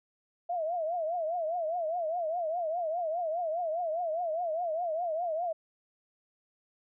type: tone with vibrato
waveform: sine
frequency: 667 Hz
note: E5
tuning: 20 cents sharp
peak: -29 dBFS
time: 0.49-5.53 s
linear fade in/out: 10 ms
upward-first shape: triangle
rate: 4.9 Hz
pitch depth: 160 cents each way
effects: none